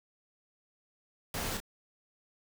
pink noise with echo, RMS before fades -36 dBFS, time 1.34-1.57 s, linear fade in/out 2 ms, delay 32 ms, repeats 1, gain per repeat -5 dB, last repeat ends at 1.602 s, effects none

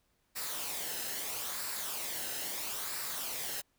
white noise with flanger, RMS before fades -38 dBFS, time 0.35-3.62 s, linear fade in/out 20 ms, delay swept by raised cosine 0.31 to 0.88 ms, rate 0.76 Hz, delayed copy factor -0.5, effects pink hiss -75 dBFS RMS until 3.78 s

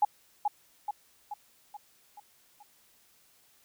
sine tone with echo, 830.6 Hz, G#5, in tune, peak -19 dBFS, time 0.02-0.05 s, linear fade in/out 5 ms, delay 430 ms, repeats 6, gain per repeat -5 dB, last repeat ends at 2.63 s, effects white hiss -64 dBFS RMS until 3.64 s

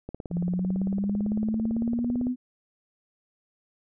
click train, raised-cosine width 2 ms, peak -22 dBFS, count 40, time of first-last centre 0.09-2.269 s, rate 17.9 Hz
sine linear sweep, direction up, 170.5 to 252.1 Hz, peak -24 dBFS, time 0.3-2.36 s, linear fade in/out 50 ms
effects none

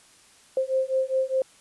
sine beating tone pair, 523.3 / 528.2 Hz, C5 / C5, 0 / +16 cents, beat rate 4.9 Hz, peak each -25 dBFS, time 0.57-1.42 s, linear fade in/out 2 ms, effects white hiss -55 dBFS RMS until 1.6 s + resampled to 24000 Hz

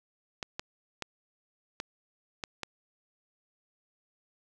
clicks, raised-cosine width 0.2 ms, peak -17 dBFS, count 6, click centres 0.428 / 0.595 / 1.023 / 1.801 / 2.438 / 2.633 s, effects none

